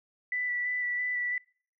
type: tone with vibrato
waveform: sine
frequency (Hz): 1974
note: B6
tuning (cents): -1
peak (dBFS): -28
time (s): 0.32-1.38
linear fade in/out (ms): 2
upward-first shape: square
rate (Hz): 3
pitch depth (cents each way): 12
effects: noise-tail reverb RT60 0.5 s tail -26 dB re dry